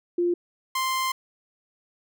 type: tone pair in turn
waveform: sine / sawtooth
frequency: 349.2 / 1046.4 Hz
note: F4 / C6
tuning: 0 / 0 cents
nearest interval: octave + perfect fifth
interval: 1900 cents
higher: second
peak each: -20 dBFS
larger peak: neither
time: 0.18-0.34 / 0.75-1.12 s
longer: second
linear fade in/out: 5 ms
effects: none